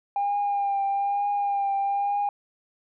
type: tone with vibrato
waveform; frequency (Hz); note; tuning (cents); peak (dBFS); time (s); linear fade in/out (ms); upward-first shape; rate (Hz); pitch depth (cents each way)
sine; 803; G5; +41; -21; 0.16-2.29; 2; triangle; 1.1; 29
effects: tanh soft clip ceiling -19 dBFS